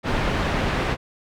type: low-pass noise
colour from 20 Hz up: pink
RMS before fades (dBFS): -23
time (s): 0.03-0.97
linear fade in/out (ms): 50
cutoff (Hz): 2600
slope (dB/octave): 12
effects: none